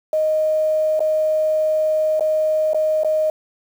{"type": "tone with dropouts", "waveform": "sine", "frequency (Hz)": 622.3, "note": "D#5", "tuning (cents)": 0, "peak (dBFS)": -15, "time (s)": [0.13, 3.3], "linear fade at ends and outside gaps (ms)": 2, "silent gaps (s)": [[0.994, 1.004], [2.196, 2.207], [2.734, 2.745], [3.035, 3.046]], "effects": ["7-bit"]}